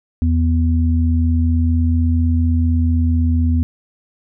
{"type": "tone pair together", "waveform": "sine", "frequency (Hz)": [82.19, 246.3], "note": ["E2", "B3"], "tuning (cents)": [-5, -5], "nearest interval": "octave + perfect fifth", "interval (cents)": 1900, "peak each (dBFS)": [-13, -19], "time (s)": [0.22, 3.63], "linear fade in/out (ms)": 0, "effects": []}